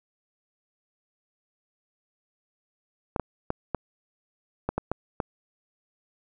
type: clicks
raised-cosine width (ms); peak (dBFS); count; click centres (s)
1; -12; 8; 3.162 / 3.197 / 3.504 / 3.747 / 4.69 / 4.78 / 4.916 / 5.202
effects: none